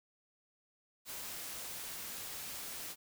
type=noise; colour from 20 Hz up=white; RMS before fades=-44 dBFS; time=1.05-2.96 s; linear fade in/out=50 ms; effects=none